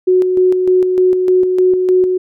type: tone with tremolo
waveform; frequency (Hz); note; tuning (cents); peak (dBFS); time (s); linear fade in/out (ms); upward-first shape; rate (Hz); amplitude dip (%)
sine; 368.1; F#4; -9; -7; 0.07-2.18; 10; square; 3.3; 40
effects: none